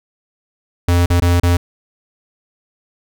square tone with dropouts, 87.31 Hz, F2, in tune, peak -11 dBFS, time 0.88-1.57 s, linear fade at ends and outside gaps 5 ms, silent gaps 1.06-1.101 / 1.201-1.22 / 1.4-1.432 s, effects none

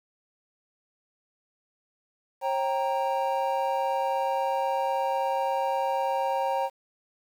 triangle chord, G diminished, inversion second, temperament equal with one note detuned, 540.1 / 784 / 932.3 Hz, Db5 / G5 / Bb5, -45 / 0 / 0 cents, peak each -27 dBFS, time 2.41-6.7 s, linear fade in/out 50 ms, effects 9-bit

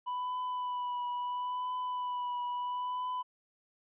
triangle tone with vibrato, 990 Hz, B5, 4 cents sharp, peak -31 dBFS, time 0.06-3.23 s, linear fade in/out 20 ms, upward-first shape triangle, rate 0.74 Hz, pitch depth 24 cents each way, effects resampled to 8000 Hz

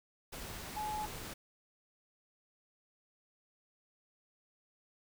sine tone in noise, 850 Hz, G#5, 40 cents sharp, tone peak -36 dBFS, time 0.76-1.06 s, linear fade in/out 10 ms, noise pink, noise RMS -45 dBFS, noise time 0.32-1.34 s, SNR +6 dB, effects none

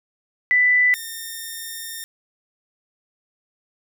sine / 5% pulse tone pair in turn, 1988 / 1822.1 Hz, B6 / A#6, +11 / -40 cents, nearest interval major second, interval 151 cents, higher first, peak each -13 / -20 dBFS, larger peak first, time 0.51-0.94 / 0.94-2.04 s, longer second, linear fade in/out 0 ms, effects none

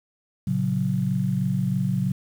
sine chord, F# major, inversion first, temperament just, 115.62 / 138.75 / 185 Hz, A#2 / C#3 / F#3, -14 / +2 / 0 cents, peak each -28 / -25 / -24 dBFS, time 0.47-2.12 s, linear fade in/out 5 ms, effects 8-bit

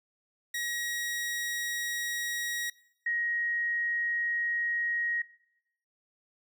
sawtooth / sine tone pair in turn, 1900 / 1885.8 Hz, A#6 / A#6, +33 / +20 cents, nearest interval unison, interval 13 cents, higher first, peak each -28 / -27 dBFS, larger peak second, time 0.54-2.7 / 3.06-5.22 s, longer neither, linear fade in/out 5 ms, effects noise-tail reverb RT60 0.8 s tail -21 dB re dry

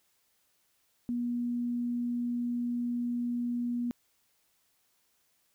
sine tone, 240.9 Hz, B3, 43 cents flat, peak -29 dBFS, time 1.09-3.91 s, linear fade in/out 0 ms, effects white hiss -72 dBFS RMS until 5.54 s

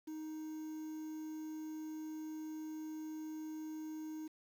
triangle tone with quantisation, 312.3 Hz, D#4, 7 cents sharp, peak -40 dBFS, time 0.07-4.28 s, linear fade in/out 10 ms, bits 10, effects none

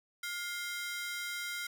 sawtooth ring-modulated tone, 1760 Hz, A6, in tune, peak -30 dBFS, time 0.23-1.67 s, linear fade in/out 5 ms, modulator 346 Hz, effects none

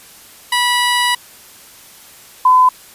15% pulse / sine tone pair in turn, 977 / 1013.1 Hz, B5 / B5, -19 / +44 cents, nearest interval minor second, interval 63 cents, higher second, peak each -6 dBFS, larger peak neither, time 0.52-1.15 / 2.45-2.69 s, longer first, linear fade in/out 5 ms, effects white hiss -41 dBFS RMS until 2.94 s + resampled to 32000 Hz

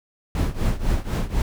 brown noise with tremolo, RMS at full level -18 dBFS, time 0.35-1.42 s, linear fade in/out 2 ms, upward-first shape triangle, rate 4 Hz, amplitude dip 90%, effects none

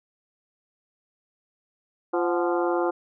harmonic tone with a mistuned harmonic, 173.4 Hz, F3, 12 cents flat, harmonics 2 / 3 / 4 / 5 / 6 / 7 / 8, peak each -24 / -28 / -30 / -32 / -34 / -35 / -36 dBFS, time 2.13-2.91 s, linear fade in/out 10 ms, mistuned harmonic 4, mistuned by +87 cents, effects none

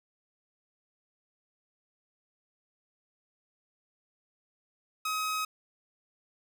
sawtooth tone, 1268 Hz, D#6, 32 cents sharp, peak -26 dBFS, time 5.05-5.45 s, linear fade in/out 5 ms, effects none

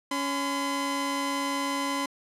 sawtooth tone pair together, 278.7 / 1018.2 Hz, C#4 / C6, +9 / -47 cents, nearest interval octave + minor seventh, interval 2244 cents, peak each -26 dBFS, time 0.11-2.06 s, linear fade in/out 5 ms, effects low-pass 11000 Hz 12 dB/octave

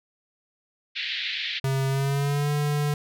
white band-pass noise, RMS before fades -30 dBFS, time 0.95-1.6 s, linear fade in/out 20 ms, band 1800 to 4100 Hz, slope 48 dB/octave
square tone with pitch glide, 134.7 to 146.89 Hz, C#3 to D3, -49 to +1 cents, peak -23 dBFS, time 1.64-2.94 s, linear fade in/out 2 ms, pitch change +150 cents, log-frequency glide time 1.88-2.51 s
effects none

